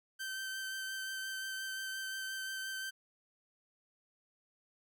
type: tone with vibrato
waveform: sawtooth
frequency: 1549 Hz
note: G6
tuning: 21 cents flat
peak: -35 dBFS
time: 0.19-2.91 s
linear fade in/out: 20 ms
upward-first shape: sine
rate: 5.7 Hz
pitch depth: 11 cents each way
effects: none

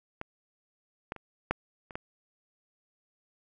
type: clicks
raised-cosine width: 0.5 ms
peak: -21 / -19 / -29 / -11 / -29 / -19 dBFS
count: 6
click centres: 0.214 / 1.121 / 1.163 / 1.51 / 1.908 / 1.955 s
effects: none

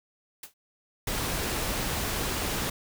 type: noise with exponential decay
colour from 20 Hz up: white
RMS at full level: -36 dBFS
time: 0.43-0.54 s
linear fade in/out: 5 ms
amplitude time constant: 23 ms
type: noise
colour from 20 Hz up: pink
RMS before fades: -30 dBFS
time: 1.07-2.7 s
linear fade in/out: 5 ms
effects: none

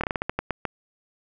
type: slowing click train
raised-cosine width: 0.5 ms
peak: -10 dBFS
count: 10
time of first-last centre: 0.01-0.653 s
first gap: 26 ms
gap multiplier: 1.24
effects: none

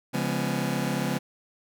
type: chord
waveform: sawtooth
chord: C# dominant seventh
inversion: none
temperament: just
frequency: 138.59 / 173.24 / 207.9 / 249.5 Hz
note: C#3 / E#3 / G#3 / B3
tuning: 0 / -14 / +2 / +18 cents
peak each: -27 dBFS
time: 0.13-1.19 s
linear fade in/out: 20 ms
effects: none

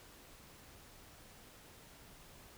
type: silence
effects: pink hiss -58 dBFS RMS until 2.57 s

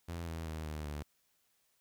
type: tone with pitch steps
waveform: sawtooth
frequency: 84.7 / 81.86 / 79.12 / 76.47 / 73.91 Hz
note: E2 / E2 / D#2 / D#2 / D2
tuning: +48 / -12 / +30 / -29 / +12 cents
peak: -35 dBFS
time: 0.08-1.03 s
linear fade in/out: 10 ms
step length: 190 ms
effects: white hiss -75 dBFS RMS until 1.8 s

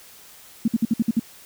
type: tone bursts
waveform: sine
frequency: 227.2 Hz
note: A#3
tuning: 44 cents flat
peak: -15 dBFS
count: 7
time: 0.65-1.196 s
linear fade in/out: 5 ms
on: 30 ms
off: 56 ms
effects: white hiss -47 dBFS RMS until 1.45 s

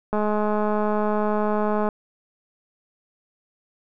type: click train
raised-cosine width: 1 ms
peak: -11 dBFS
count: 372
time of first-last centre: 0.13-1.888 s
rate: 211 Hz
effects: none

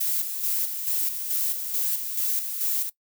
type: noise with tremolo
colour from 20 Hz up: violet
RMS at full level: -25 dBFS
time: 0-2.9 s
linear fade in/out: 10 ms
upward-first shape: square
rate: 2.3 Hz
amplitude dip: 50%
effects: noise-tail reverb RT60 0.1 s tail -19 dB re dry

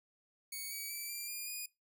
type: tone with pitch steps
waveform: 5% pulse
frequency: 2232 / 2276 / 2321 / 2367 / 2414 / 2462 Hz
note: C#7 / C#7 / D7 / D7 / D7 / D#7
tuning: +11 / +45 / -21 / +13 / +47 / -19 cents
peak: -31 dBFS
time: 0.52-1.66 s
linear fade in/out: 5 ms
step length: 190 ms
effects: noise-tail reverb RT60 0.2 s tail -20 dB re dry

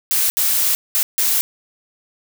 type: noise bursts at uneven times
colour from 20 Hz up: blue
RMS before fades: -17 dBFS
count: 4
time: 0.11-0.3 / 0.37-0.75 / 0.95-1.03 / 1.18-1.41 s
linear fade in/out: 0 ms
effects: none

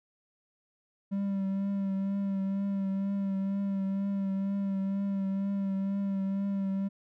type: tone with vibrato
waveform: triangle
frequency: 196 Hz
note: G3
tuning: in tune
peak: -26 dBFS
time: 1.11-6.89 s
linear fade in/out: 20 ms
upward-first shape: triangle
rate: 2.1 Hz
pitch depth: 32 cents each way
effects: none

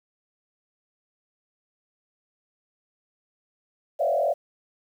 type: tone with frequency modulation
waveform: sine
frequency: 622.3 Hz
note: D#5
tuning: in tune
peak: -20 dBFS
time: 3.99-4.34 s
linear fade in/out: 20 ms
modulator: 42.8 Hz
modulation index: 1.9
effects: 9-bit

